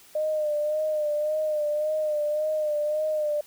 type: tone with vibrato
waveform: sine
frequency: 607 Hz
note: D#5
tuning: 43 cents flat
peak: -23 dBFS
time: 0.15-3.41 s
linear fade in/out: 5 ms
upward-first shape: sine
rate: 1.8 Hz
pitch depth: 39 cents each way
effects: white hiss -53 dBFS RMS until 3.46 s